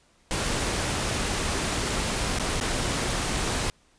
pink noise with dropouts, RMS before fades -27 dBFS, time 0.31-3.7 s, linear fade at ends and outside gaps 0 ms, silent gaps 2.387-2.397 / 2.601-2.611 s, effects pink hiss -62 dBFS RMS until 3.98 s + resampled to 22050 Hz

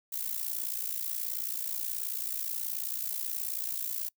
violet noise with amplitude modulation, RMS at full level -31 dBFS, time 0.12-4.09 s, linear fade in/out 10 ms, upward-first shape sine, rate 58.6 Hz, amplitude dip 80%, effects noise-tail reverb RT60 0.1 s tail -24 dB re dry

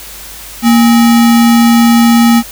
sine tone with sample-and-hold, 233.1 Hz, A#3, in tune, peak -3 dBFS, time 0.62-2.43 s, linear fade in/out 50 ms, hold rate 1050 Hz, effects added 50 Hz sine -36 dBFS peak until 2.51 s + white hiss -29 dBFS RMS until 2.51 s

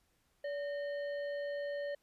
harmonic tone with a mistuned harmonic, 611 Hz, D#5, 32 cents flat, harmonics 1 / 3 / 5 / 7, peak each -36 / -47 / -58 / -60 dBFS, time 0.44-1.95 s, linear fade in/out 5 ms, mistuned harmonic 1, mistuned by -110 cents, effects pink hiss -75 dBFS RMS until 2.02 s + resampled to 32000 Hz

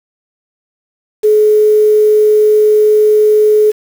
sine tone with quantisation, 425.6 Hz, G#4, 42 cents sharp, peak -5 dBFS, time 1.23-3.72 s, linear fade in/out 20 ms, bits 5, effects none

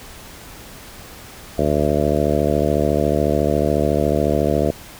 harmonic tone, 74 Hz, D2, 14 cents sharp, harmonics 1 / 2 / 3 / 4 / 5 / 6 / 7 / 8 / 9, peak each -24 / -24 / -24 / -24 / -24 / -24 / -24 / -24 / -24 dBFS, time 1.58-4.71 s, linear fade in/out 5 ms, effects pink hiss -39 dBFS RMS until 4.99 s

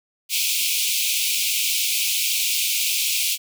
pink high-pass noise, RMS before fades -22 dBFS, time 0.29-3.38 s, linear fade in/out 50 ms, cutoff 2300 Hz, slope 96 dB/octave, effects none

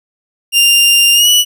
sawtooth tone with pitch glide, 2794 to 2948 Hz, F7 to F#7, 0 to -7 cents, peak -3 dBFS, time 0.52-1.45 s, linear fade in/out 50 ms, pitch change +93 cents, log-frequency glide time 1.14-1.29 s, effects none

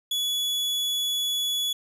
40% pulse tone, 3400 Hz, G#7, 40 cents sharp, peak -23 dBFS, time 0.11-1.73 s, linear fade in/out 5 ms, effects none

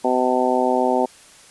harmonic tone, 126.9 Hz, B2, 47 cents sharp, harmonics 2 / 3 / 4 / 5 / 6 / 7, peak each -23 / -23 / -23 / -23 / -23 / -23 dBFS, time 0.04-1.06 s, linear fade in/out 10 ms, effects white hiss -47 dBFS RMS until 1.5 s + resampled to 24000 Hz

